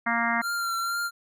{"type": "harmonic tone", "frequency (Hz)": 233.1, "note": "A#3", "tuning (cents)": 0, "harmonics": [1, 3, 4, 5, 6, 7, 8, 9], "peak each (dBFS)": [-31, -31, -31, -31, -31, -31, -31, -31], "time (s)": [0.06, 0.42], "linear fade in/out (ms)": 10}
{"type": "tone with vibrato", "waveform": "square", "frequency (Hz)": 1379, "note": "F6", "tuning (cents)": -22, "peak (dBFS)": -27, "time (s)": [0.41, 1.11], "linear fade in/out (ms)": 50, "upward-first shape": "triangle", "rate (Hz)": 2.1, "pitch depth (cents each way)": 30}
{"effects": []}